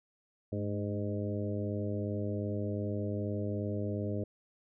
harmonic tone with a mistuned harmonic, 102.6 Hz, G#2, 21 cents flat, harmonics 1 / 2 / 3 / 4 / 5 / 6, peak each -35 / -38 / -40 / -41 / -42 / -43 dBFS, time 0.52-4.24 s, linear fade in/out 5 ms, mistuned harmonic 2, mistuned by +48 cents, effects none

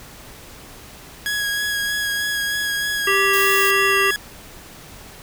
sawtooth tone with vibrato, 1661.2 Hz, G#6, in tune, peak -17 dBFS, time 1.26-4.16 s, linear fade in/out 0 ms, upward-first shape sine, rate 3.2 Hz, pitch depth 16 cents each way
harmonic tone, 392 Hz, G4, in tune, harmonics 1 / 3 / 5 / 7, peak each -21 / -21 / -21 / -21 dBFS, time 3.07-4.11 s, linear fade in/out 5 ms
blue noise, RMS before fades -26 dBFS, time 3.33-3.71 s, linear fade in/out 5 ms
effects pink hiss -41 dBFS RMS until 5.22 s

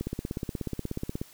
click train, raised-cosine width 3 ms, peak -18 dBFS, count 21, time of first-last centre 0.01-1.215 s, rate 16.6 Hz, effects white hiss -54 dBFS RMS until 1.33 s

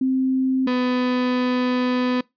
sine / 35% pulse tone pair in turn, 261.6 / 250.4 Hz, C4 / B3, 0 / +24 cents, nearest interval minor second, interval 76 cents, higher first, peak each -17 dBFS, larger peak neither, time 0.01-0.67 / 0.67-2.21 s, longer second, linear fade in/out 5 ms, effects noise-tail reverb RT60 0.2 s tail -24 dB re dry + resampled to 11025 Hz

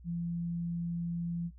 sine tone, 170.6 Hz, F3, 40 cents flat, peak -32 dBFS, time 0.04-1.51 s, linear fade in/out 50 ms, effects noise-tail reverb RT60 0.1 s tail -19 dB re dry + added 60 Hz sine -50 dBFS peak until 1.58 s

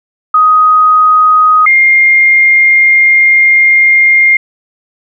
sine tone pair in turn, 1252 / 2118 Hz, D#6 / C7, +10 / +21 cents, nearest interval major sixth, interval 911 cents, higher second, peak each -3 dBFS, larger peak neither, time 0.34-1.66 / 1.66-4.37 s, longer second, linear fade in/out 5 ms, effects none

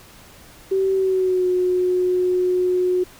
sine tone with pitch glide, 384.2 to 363.7 Hz, G4 to F#4, -35 to -30 cents, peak -16 dBFS, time 0.71-3.04 s, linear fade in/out 10 ms, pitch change -95 cents, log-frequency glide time 0.94-1.47 s, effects pink hiss -46 dBFS RMS until 3.19 s

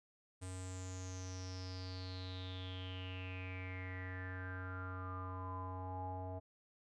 square tone with low-pass filter sweep, 92.6 Hz, F#2, 2 cents sharp, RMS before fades -45 dBFS, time 0.41-6.4 s, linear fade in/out 20 ms, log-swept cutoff 8600 to 720 Hz, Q 9.7, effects none

